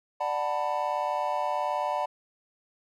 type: chord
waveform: triangle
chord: B minor seventh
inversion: first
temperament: just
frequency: 592.7 / 740.8 / 889 / 987.8 Hz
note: D5 / F#5 / A5 / B5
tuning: +16 / +2 / +18 / 0 cents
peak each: -30 dBFS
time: 0.2-2.06 s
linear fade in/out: 10 ms
effects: none